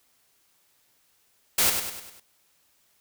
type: noise with echo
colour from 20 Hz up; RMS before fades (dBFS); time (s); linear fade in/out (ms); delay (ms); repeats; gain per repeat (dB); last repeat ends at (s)
white; -21; 1.58-1.7; 5; 100; 5; -6; 2.2
effects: white hiss -66 dBFS RMS until 3 s